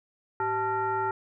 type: tone with frequency modulation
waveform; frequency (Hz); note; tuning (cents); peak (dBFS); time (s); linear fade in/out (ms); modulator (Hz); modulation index
sine; 880; A5; 0; -25; 0.4-1.11; 2; 494; 1.1
effects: none